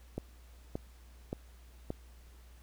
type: click train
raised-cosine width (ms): 2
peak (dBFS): -22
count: 4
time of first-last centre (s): 0.18-1.904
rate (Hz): 1.74
effects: added 60 Hz sine -53 dBFS peak until 2.62 s + pink hiss -64 dBFS RMS until 2.62 s